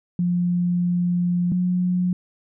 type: tone pair in turn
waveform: sine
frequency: 176.3 / 180.11 Hz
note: F3 / F#3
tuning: +17 / -46 cents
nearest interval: unison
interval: 37 cents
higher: second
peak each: -18 dBFS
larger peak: neither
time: 0.19-1.52 / 1.52-2.13 s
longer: first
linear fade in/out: 2 ms
effects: none